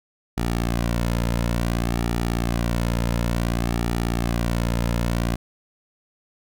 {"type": "tone with flanger", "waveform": "sawtooth", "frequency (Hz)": 58.27, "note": "A#1", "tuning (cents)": 0, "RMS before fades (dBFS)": -23, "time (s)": [0.37, 5.36], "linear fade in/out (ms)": 10, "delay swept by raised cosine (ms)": [1.9, 2.63], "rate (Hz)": 0.56, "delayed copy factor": -0.6, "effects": []}